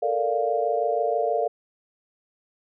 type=chord; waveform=sine; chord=Bb major seventh; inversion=third; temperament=equal; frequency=440 / 466.2 / 587.3 / 698.5 Hz; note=A4 / Bb4 / D5 / F5; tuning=0 / 0 / 0 / 0 cents; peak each=-28 / -27 / -27 / -25 dBFS; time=0.02-1.48 s; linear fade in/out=10 ms; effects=none